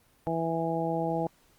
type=harmonic tone; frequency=164.81 Hz; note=E3; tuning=in tune; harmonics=1 / 2 / 3 / 4 / 5; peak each=-33 / -33 / -33 / -33 / -33 dBFS; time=0.27-1.27 s; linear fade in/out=0 ms; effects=pink hiss -64 dBFS RMS until 1.58 s + Opus 32 kbps